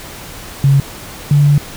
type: tone pair in turn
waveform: sine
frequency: 138.2 / 144.81 Hz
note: C#3 / D3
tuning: -5 / -24 cents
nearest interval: minor second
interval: 81 cents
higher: second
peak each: -6 dBFS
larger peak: neither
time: 0.64-0.8 / 1.31-1.58 s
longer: second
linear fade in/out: 2 ms
effects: pink hiss -31 dBFS RMS until 1.76 s